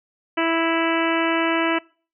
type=harmonic tone; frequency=329.6 Hz; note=E4; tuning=in tune; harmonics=1 / 2 / 3 / 4 / 5 / 6 / 7 / 8 / 9; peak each=-22 / -25 / -27 / -28 / -29 / -30 / -30 / -31 / -32 dBFS; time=0.37-1.79 s; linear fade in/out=10 ms; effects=noise-tail reverb RT60 0.4 s tail -24 dB re dry